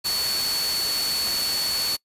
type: tone in noise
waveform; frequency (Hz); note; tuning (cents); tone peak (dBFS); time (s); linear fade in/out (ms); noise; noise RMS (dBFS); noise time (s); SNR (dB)
sine; 4435; C#8; 0; -23; 0.04-1.97; 20; white; -28; 0.04-1.97; +2
effects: noise-tail reverb RT60 0.1 s tail -25 dB re dry + resampled to 32000 Hz